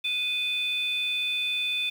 sine tone pair together, 2488 / 3522 Hz, D#7 / A7, -1 / +1 cents, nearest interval tritone, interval 602 cents, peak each -27 dBFS, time 0.04-1.9 s, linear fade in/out 10 ms, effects tanh soft clip ceiling -19 dBFS + 8-bit

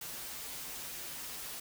white noise with comb filter, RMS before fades -43 dBFS, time 0.01-1.6 s, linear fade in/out 5 ms, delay 9.8 ms, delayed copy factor -0.65, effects none

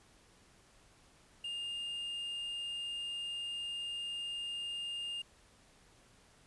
triangle tone with quantisation, 2818 Hz, F7, 15 cents sharp, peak -36 dBFS, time 1.44-5.22 s, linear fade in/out 5 ms, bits 10, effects pink hiss -64 dBFS RMS until 6.46 s + resampled to 24000 Hz

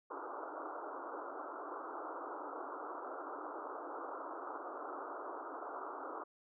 white band-pass noise, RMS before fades -45 dBFS, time 0.1-6.24 s, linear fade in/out 10 ms, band 280 to 1400 Hz, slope 96 dB/octave, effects none

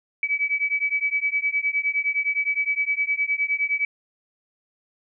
sine beating tone pair, 2283 / 2292.7 Hz, D7 / D7, -50 / -42 cents, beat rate 9.7 Hz, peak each -24 dBFS, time 0.23-3.85 s, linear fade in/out 2 ms, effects none

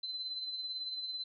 sine tone with tremolo, 4053 Hz, B7, 44 cents sharp, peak -35 dBFS, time 0.03-1.24 s, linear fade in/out 5 ms, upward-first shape sine, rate 18 Hz, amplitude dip 45%, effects none

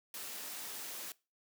white noise, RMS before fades -44 dBFS, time 0.14-1.12 s, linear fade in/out 2 ms, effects noise-tail reverb RT60 0.3 s tail -22 dB re dry + high-pass 200 Hz 12 dB/octave

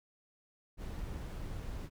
brown noise, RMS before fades -41 dBFS, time 0.77-1.9 s, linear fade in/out 50 ms, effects none

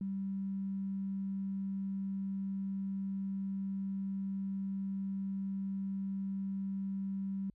triangle tone with tanh clipping, 194.6 Hz, G3, 12 cents flat, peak -34 dBFS, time 0.01-7.5 s, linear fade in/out 2 ms, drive 3 dB, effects added 50 Hz sine -67 dBFS peak until 7.54 s

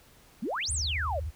sine exponential two-way sweep, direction up then down, 185 to 9670 to 512 Hz, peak -29 dBFS, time 0.42-1.2 s, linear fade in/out 10 ms, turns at 0.72 s
sine tone with vibrato, 75.9 Hz, D#2, 42 cents flat, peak -31 dBFS, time 0.68-1.31 s, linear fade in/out 20 ms, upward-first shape square, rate 19 Hz, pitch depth 230 cents each way
effects pink hiss -58 dBFS RMS until 1.35 s

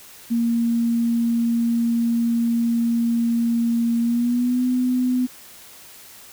sine tone with pitch glide, 233.1 to 251.3 Hz, A#3 to B3, 0 to +30 cents, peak -17 dBFS, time 0.3-5.27 s, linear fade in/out 20 ms, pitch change +130 cents, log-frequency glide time 4.01-4.64 s, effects white hiss -44 dBFS RMS until 6.32 s

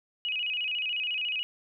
sine tone with vibrato, 2712 Hz, E7, 49 cents sharp, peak -28 dBFS, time 0.25-1.43 s, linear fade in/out 0 ms, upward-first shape square, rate 14 Hz, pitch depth 120 cents each way, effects none

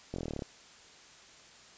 slowing click train, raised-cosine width 2 ms, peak -23 dBFS, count 12, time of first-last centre 0.14-0.422 s, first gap 22 ms, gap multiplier 1.03, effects white hiss -55 dBFS RMS until 1.77 s + resampled to 16000 Hz

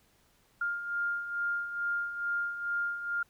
sine beating tone pair, 1403 / 1405.3 Hz, F6 / F6, +8 / +10 cents, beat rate 2.3 Hz, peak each -38 / -31 dBFS, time 0.61-3.23 s, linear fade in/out 5 ms, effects pink hiss -67 dBFS RMS until 3.29 s

